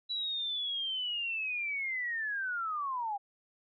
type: linear sweep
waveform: sine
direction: down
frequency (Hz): 3951 to 784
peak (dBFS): -32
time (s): 0.09-3.18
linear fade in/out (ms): 20
effects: none